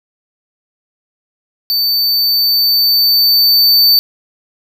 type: tone with level ramp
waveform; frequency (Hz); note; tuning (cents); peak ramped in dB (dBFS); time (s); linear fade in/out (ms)
square; 4560; C#8; +48; -12 to -6; 1.7-3.99; 0
effects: none